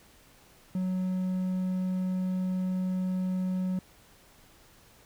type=tone with hard clipping; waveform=triangle; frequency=185 Hz; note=F#3; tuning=in tune; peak=-28 dBFS; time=0.75-3.79 s; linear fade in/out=2 ms; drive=6 dB; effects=pink hiss -58 dBFS RMS until 5.05 s